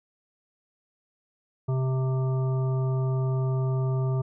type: harmonic tone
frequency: 130.81 Hz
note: C3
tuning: in tune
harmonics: 1 / 3 / 5 / 7 / 9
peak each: -23 / -34 / -39 / -44 / -43 dBFS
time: 1.68-4.22 s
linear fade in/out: 10 ms
effects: none